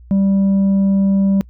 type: tone with tanh clipping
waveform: sine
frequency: 195.6 Hz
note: G3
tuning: 4 cents flat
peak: -12 dBFS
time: 0.11-1.41 s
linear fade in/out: 0 ms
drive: 4 dB
effects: noise-tail reverb RT60 0.1 s tail -26 dB re dry + added 60 Hz sine -38 dBFS peak until 1.49 s